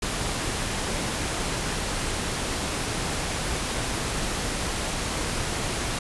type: noise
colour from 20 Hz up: pink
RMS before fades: -28 dBFS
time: 0.02-5.99 s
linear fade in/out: 5 ms
effects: resampled to 24000 Hz